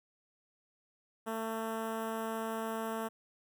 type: tone with notch filter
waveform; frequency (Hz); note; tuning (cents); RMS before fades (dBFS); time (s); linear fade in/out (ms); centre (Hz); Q
10% pulse; 223.5; A3; +27; -37; 1.26-3.09; 20; 4500; 0.54
effects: none